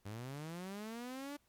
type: linear sweep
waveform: sawtooth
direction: up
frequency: 97.3 to 293.7 Hz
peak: -39 dBFS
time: 0.05-1.37 s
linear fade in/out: 10 ms
effects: pink hiss -75 dBFS RMS until 1.48 s + MP3 96 kbps